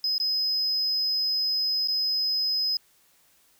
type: tone with dropouts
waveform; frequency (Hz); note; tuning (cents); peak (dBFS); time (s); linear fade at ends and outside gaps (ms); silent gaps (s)
sine; 5060; D#8; +28; -21; 0.04-2.77; 2; 0.181-0.2 / 1.875-1.883
effects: tanh soft clip ceiling -21 dBFS + white hiss -62 dBFS RMS until 3.59 s